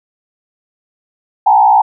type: tone with frequency modulation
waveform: sine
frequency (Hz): 845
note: G#5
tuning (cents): +30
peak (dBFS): -5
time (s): 1.46-1.82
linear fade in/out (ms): 10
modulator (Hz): 60.1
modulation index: 1.3
effects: none